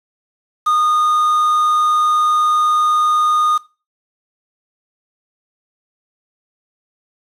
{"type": "tone with quantisation", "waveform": "triangle", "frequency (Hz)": 1228, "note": "D#6", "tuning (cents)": -23, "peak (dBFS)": -10, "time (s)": [0.66, 3.58], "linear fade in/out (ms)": 10, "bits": 5, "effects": ["noise-tail reverb RT60 0.3 s tail -18 dB re dry", "low-pass 11000 Hz 12 dB/octave"]}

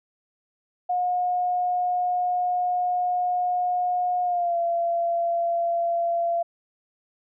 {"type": "tone with pitch glide", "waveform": "sine", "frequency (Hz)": [720, 683.1], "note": ["F#5", "F5"], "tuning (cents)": [-47, -38], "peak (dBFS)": -21, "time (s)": [0.89, 6.43], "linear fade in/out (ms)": 10, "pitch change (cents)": -91, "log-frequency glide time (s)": [4.23, 4.57], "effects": []}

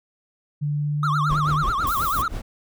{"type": "tone with pitch glide", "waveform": "sine", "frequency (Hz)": [146.83, 149.4], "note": ["D3", "D3"], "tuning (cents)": [0, 30], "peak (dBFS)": -21, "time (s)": [0.61, 1.64], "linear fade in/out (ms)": 20, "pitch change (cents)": 30, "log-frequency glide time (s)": [0.73, 1.38]}
{"type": "tone with vibrato", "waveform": "triangle", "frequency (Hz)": 1220, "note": "D#6", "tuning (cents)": -34, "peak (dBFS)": -19, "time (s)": [1.03, 2.28], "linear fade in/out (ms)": 2, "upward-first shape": "triangle", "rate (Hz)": 9.2, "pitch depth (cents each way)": 270}
{"type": "noise with tremolo", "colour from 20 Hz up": "brown", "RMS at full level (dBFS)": -27, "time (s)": [1.29, 2.42], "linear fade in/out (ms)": 10, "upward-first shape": "triangle", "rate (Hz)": 5.8, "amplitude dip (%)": 90}
{"type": "noise", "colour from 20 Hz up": "violet", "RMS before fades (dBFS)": -31, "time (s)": [1.87, 2.22], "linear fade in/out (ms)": 2}
{"effects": []}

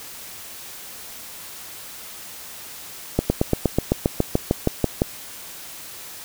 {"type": "slowing click train", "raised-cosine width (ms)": 2, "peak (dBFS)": -3, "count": 14, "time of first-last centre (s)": [3.19, 5.019], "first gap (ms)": 110, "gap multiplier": 1.04, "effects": ["white hiss -38 dBFS RMS until 6.24 s"]}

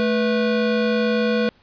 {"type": "tone pair together", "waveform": "square", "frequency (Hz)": [218.3, 490], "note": ["A3", "B4"], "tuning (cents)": [-13, -14], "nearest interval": "octave + major second", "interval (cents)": 1399, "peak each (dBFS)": [-21, -21], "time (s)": [0, 1.49], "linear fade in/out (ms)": 0, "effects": ["pink hiss -57 dBFS RMS until 1.62 s", "resampled to 11025 Hz"]}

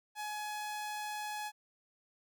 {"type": "tone", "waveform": "sawtooth", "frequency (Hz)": 843, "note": "G#5", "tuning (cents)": 26, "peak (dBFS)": -34, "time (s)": [0.15, 1.52], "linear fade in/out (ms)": 50, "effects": []}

